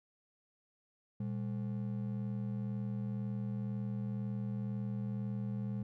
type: ring-modulated tone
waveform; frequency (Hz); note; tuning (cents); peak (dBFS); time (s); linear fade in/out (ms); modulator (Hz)
triangle; 160; D#3; +49; -30; 1.2-5.83; 5; 41
effects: none